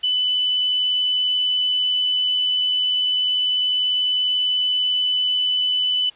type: tone with amplitude modulation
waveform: sine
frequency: 2997 Hz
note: F#7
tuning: 22 cents sharp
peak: -16 dBFS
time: 0.03-6.1 s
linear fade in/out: 10 ms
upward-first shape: sine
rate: 80.3 Hz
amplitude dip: 25%
effects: white hiss -50 dBFS RMS until 6.15 s + resampled to 8000 Hz